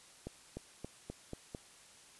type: accelerating click train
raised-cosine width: 2 ms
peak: -28 dBFS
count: 6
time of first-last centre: 0.27-1.548 s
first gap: 300 ms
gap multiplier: 0.92
effects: white hiss -59 dBFS RMS until 2.19 s + resampled to 24000 Hz